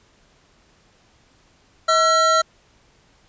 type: tone pair together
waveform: square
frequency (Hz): 640 / 1350.3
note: D#5 / E6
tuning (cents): +49 / +41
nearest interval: octave + minor second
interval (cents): 1292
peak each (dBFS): -20 / -16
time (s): 1.88-2.42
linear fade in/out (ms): 10
effects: pink hiss -57 dBFS RMS until 3.28 s + resampled to 16000 Hz